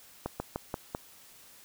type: slowing click train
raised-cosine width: 1 ms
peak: -18 dBFS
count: 5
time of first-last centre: 0.26-0.949 s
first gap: 140 ms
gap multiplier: 1.14
effects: white hiss -55 dBFS RMS until 1.64 s